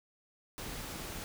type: noise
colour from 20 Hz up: pink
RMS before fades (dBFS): -42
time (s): 0.58-1.24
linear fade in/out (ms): 0
effects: none